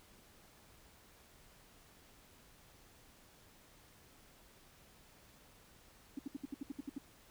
sine tone bursts, 277.2 Hz, C#4, in tune, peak -37 dBFS, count 10, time 6.17-6.983 s, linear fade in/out 5 ms, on 21 ms, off 67 ms, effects tanh soft clip ceiling -33 dBFS + pink hiss -63 dBFS RMS until 7.3 s

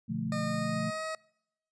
sine chord, B half-diminished seventh, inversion none, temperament equal with one note detuned, 121 / 146.83 / 174.61 / 220 Hz, B2 / D3 / F3 / A3, -35 / 0 / 0 / 0 cents, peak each -39 / -38 / -36 / -34 dBFS, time 0.08-0.91 s, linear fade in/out 20 ms
20% pulse tone with pitch glide, 610 to 635.2 Hz, D#5 to D#5, -34 to +36 cents, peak -29 dBFS, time 0.32-1.15 s, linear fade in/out 2 ms, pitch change +70 cents, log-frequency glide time 0.44-1.04 s
effects noise-tail reverb RT60 0.8 s tail -25 dB re dry + resampled to 22050 Hz

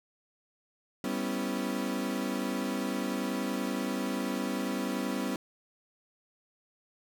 35% pulse chord, C# half-diminished seventh, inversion second, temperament equal, 196 / 246.9 / 277.2 / 329.6 Hz, G3 / B3 / C#4 / E4, 0 / 0 / 0 / 0 cents, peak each -34 / -33 / -34 / -38 dBFS, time 1.04-5.36 s, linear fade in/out 2 ms, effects none

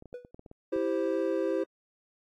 clicks, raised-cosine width 2 ms, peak -34 dBFS, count 9, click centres 0.024 / 0.057 / 0.129 / 0.249 / 0.345 / 0.394 / 0.462 / 0.514 / 0.762 s
triangle tone with exponential decay, 491.6 Hz, B4, 8 cents flat, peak -32 dBFS, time 0.14-0.31 s, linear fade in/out 2 ms, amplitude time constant 36 ms
triangle chord, C major, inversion first, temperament equal, 329.6 / 392 / 523.3 Hz, E4 / G4 / C5, 0 / 0 / 0 cents, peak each -29 dBFS, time 0.72-1.64 s, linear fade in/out 10 ms
effects AAC 48 kbps

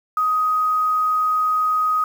sine tone, 1254 Hz, D#6, 13 cents sharp, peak -16 dBFS, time 0.17-2.04 s, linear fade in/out 2 ms, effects 7-bit

